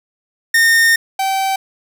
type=tone pair in turn; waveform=45% pulse; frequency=1830 / 773 Hz; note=A#6 / G5; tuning=-32 / -24 cents; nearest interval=octave + minor third; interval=1492 cents; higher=first; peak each=-9 / -15 dBFS; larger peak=first; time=0.54-0.96 / 1.19-1.56 s; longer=first; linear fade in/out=5 ms; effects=none